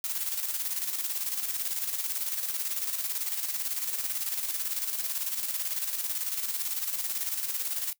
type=noise with tremolo; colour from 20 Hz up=blue; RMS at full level=-30 dBFS; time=0.04-7.93 s; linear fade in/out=2 ms; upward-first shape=square; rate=18 Hz; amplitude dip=50%; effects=noise-tail reverb RT60 0.1 s tail -20 dB re dry